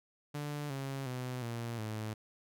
sawtooth tone with pitch steps, 146.83 / 136.21 / 126.35 / 117.21 / 108.73 Hz, D3 / C#3 / B2 / A#2 / A2, 0 / -30 / +40 / +10 / -20 cents, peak -33 dBFS, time 0.34-2.14 s, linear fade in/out 10 ms, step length 360 ms, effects none

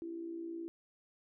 sine tone with amplitude modulation, 333.9 Hz, E4, 22 cents sharp, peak -37 dBFS, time 0.02-0.68 s, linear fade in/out 0 ms, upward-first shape sine, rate 59.4 Hz, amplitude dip 55%, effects none

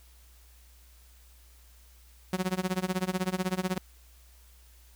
sawtooth tone with tremolo, 185 Hz, F#3, in tune, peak -21 dBFS, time 2.33-3.78 s, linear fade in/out 0 ms, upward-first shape sine, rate 16 Hz, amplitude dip 95%, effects added 60 Hz sine -54 dBFS peak until 4.95 s + white hiss -61 dBFS RMS until 4.95 s

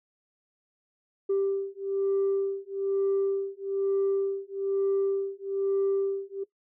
sine beating tone pair, 392 / 393.1 Hz, G4 / G4, 0 / +5 cents, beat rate 1.1 Hz, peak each -27 dBFS, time 1.29-6.44 s, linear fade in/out 10 ms, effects noise-tail reverb RT60 0.1 s tail -18 dB re dry + tanh soft clip ceiling -20 dBFS

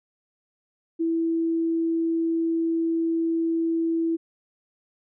sine tone, 329.6 Hz, E4, in tune, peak -21 dBFS, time 0.99-4.17 s, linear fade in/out 20 ms, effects none

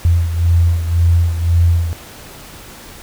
sine beating tone pair, 84.7 / 86.6 Hz, E2 / F2, +48 / -14 cents, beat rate 1.9 Hz, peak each -11 / -17 dBFS, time 0.05-1.93 s, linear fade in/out 0 ms, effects pink hiss -36 dBFS RMS until 3.02 s

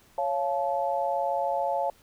sine chord, Db augmented, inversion none, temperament just, 554.4 / 693 / 866.2 Hz, Db5 / F5 / A5, 0 / -14 / -27 cents, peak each -29 dBFS, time 0.18-1.9 s, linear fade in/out 2 ms, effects pink hiss -59 dBFS RMS until 2.02 s

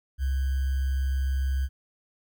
sine tone with sample-and-hold, 66.7 Hz, C2, 34 cents sharp, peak -23 dBFS, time 0.18-1.69 s, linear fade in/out 50 ms, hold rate 1575 Hz, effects none

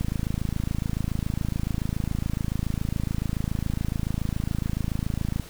click train, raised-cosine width 5 ms, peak -14 dBFS, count 147, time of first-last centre 0.01-5.397 s, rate 27.1 Hz, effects pink hiss -45 dBFS RMS until 5.49 s

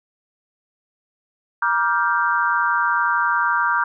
sine chord, G minor seventh, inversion first, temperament equal with one note detuned, 950.3 / 1174.7 / 1396.9 / 1568 Hz, Bb5 / D6 / F6 / G6, +33 / 0 / 0 / 0 cents, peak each -22 dBFS, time 1.62-3.84 s, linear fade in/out 5 ms, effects none

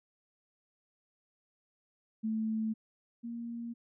sine tone pair in turn, 220 / 234.2 Hz, A3 / A#3, 0 / +8 cents, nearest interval minor second, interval 108 cents, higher second, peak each -30 / -37 dBFS, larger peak first, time 2.23-2.74 / 3.23-3.74 s, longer neither, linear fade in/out 20 ms, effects none

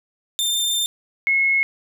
sawtooth / sine tone pair in turn, 3593 / 2175 Hz, A7 / C#7, +36 / -33 cents, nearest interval major sixth, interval 869 cents, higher first, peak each -16 / -15 dBFS, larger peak second, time 0.39-0.86 / 1.27-1.63 s, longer first, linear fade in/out 0 ms, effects none

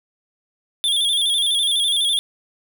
square tone with vibrato, 3416 Hz, G#7, 48 cents sharp, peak -17 dBFS, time 0.84-2.19 s, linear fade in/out 0 ms, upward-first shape square, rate 12 Hz, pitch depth 61 cents each way, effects none

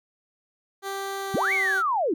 15% pulse tone with pitch glide, 392 to 384.4 Hz, G4 to G4, 0 to -34 cents, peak -23 dBFS, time 0.82-1.83 s, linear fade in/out 50 ms, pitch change -34 cents, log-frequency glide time 1.19-1.71 s
sine linear two-way sweep, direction up then down, 97.6 to 2297 to 276.1 Hz, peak -21 dBFS, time 1.34-2.14 s, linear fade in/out 5 ms, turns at 1.53 s
effects none

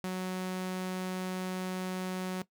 sawtooth tone, 185 Hz, F#3, in tune, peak -29 dBFS, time 0.04-2.42 s, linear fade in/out 0 ms, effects noise-tail reverb RT60 0.1 s tail -18 dB re dry

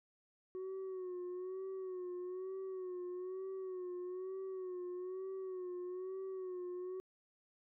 sine tone with vibrato, 370 Hz, F#4, in tune, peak -38 dBFS, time 0.55-7 s, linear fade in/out 0 ms, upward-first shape sine, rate 1.1 Hz, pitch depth 57 cents each way, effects tanh soft clip ceiling -40 dBFS

